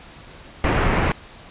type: low-pass noise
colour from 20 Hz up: pink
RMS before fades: -19 dBFS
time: 0.64-1.12 s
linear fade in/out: 2 ms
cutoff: 2500 Hz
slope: 24 dB/octave
effects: pink hiss -43 dBFS RMS until 1.5 s + resampled to 8000 Hz